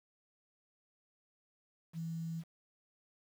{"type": "tone with quantisation", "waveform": "sine", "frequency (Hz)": 164.4, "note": "E3", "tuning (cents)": -4, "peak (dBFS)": -37, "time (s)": [1.93, 2.44], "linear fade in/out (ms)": 50, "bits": 10, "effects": []}